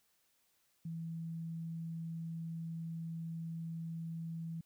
sine tone, 164.6 Hz, E3, 2 cents flat, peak -39 dBFS, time 0.85-4.61 s, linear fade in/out 5 ms, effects white hiss -75 dBFS RMS until 4.65 s

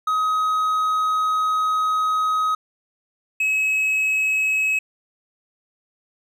triangle tone pair in turn, 1264 / 2565 Hz, D#6 / E7, +27 / -48 cents, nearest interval octave, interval 1225 cents, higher second, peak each -16 dBFS, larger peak neither, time 0.07-2.55 / 3.4-4.79 s, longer first, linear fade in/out 5 ms, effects none

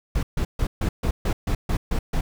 brown noise bursts, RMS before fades -22 dBFS, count 10, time 0.15-2.21 s, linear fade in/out 5 ms, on 80 ms, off 140 ms, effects none

